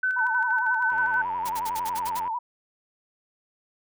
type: tone with tremolo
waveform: sine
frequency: 1515 Hz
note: F#6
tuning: 40 cents sharp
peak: -21 dBFS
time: 0.03-1.22 s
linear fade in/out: 5 ms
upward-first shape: square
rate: 6.3 Hz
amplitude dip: 35%
type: tone with vibrato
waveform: sine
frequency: 932.3 Hz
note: A#5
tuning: in tune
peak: -26 dBFS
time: 0.16-2.39 s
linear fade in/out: 10 ms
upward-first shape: sine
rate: 11 Hz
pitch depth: 110 cents each way
type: click train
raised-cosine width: 0.5 ms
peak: -27 dBFS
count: 125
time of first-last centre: 0.92-2.277 s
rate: 91.4 Hz
type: noise bursts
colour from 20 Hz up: white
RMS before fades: -36 dBFS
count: 8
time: 1.45-2.198 s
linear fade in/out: 10 ms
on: 48 ms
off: 52 ms
effects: none